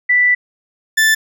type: tone pair in turn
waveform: sine / 40% pulse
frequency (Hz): 1975.5 / 1760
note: B6 / A6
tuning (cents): 0 / 0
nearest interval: major second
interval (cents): 200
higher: first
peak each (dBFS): -9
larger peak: neither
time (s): 0.09-0.35 / 0.97-1.15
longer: first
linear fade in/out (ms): 10
effects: none